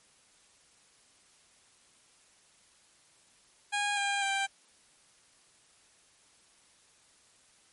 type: tone with pitch steps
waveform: 15% pulse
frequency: 819 / 802.6 / 786.5 Hz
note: G#5 / G5 / G5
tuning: -24 / +41 / +6 cents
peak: -22 dBFS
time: 3.72-4.47 s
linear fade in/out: 20 ms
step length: 250 ms
effects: white hiss -63 dBFS RMS until 7.72 s + MP3 48 kbps